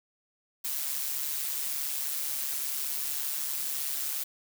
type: noise with amplitude modulation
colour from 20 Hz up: blue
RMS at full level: -30 dBFS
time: 0.64-4.24 s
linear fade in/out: 10 ms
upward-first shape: sine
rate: 142 Hz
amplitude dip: 55%
effects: none